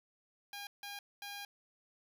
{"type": "tone bursts at uneven times", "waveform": "10% pulse", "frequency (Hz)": 810, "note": "G#5", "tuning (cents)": -43, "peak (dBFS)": -35, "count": 3, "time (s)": [[0.53, 0.67], [0.83, 0.99], [1.22, 1.45]], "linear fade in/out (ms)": 2, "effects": []}